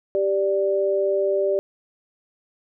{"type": "tone pair together", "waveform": "sine", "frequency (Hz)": [392, 587.3], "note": ["G4", "D5"], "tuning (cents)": [0, 0], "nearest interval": "perfect fifth", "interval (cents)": 700, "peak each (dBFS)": -21, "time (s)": [0.15, 1.59], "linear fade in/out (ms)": 0, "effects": []}